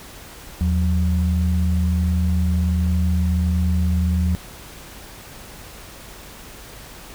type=tone pair together; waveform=sine; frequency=80 / 181.42 Hz; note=D#2 / F#3; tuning=+49 / -34 cents; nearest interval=octave + major second; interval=1417 cents; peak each=-17 / -22 dBFS; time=0.61-4.35 s; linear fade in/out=0 ms; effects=added 50 Hz sine -48 dBFS peak until 7.14 s + pink hiss -40 dBFS RMS until 7.14 s